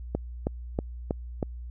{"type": "click train", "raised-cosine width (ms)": 2, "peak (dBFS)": -13, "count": 5, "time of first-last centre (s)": [0.15, 1.428], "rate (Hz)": 3.13, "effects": ["added 60 Hz sine -36 dBFS peak until 1.7 s"]}